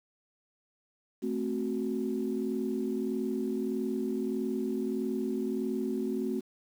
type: chord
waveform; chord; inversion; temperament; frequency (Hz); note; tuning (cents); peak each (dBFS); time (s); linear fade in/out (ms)
sine; F# diminished; first; equal; 220 / 261.6 / 370; A3 / C4 / F#4; 0 / 0 / 0; -33; 1.22-6.41; 20
effects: tanh soft clip ceiling -20 dBFS + 9-bit